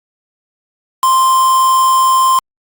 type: tone with quantisation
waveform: triangle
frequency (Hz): 1046.5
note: C6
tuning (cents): 0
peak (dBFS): -6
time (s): 1.03-2.39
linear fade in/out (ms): 2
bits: 3
effects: Opus 48 kbps